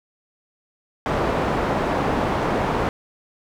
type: low-pass noise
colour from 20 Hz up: white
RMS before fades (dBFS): -22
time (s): 1.06-2.89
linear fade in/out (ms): 0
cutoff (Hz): 840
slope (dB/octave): 12
effects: none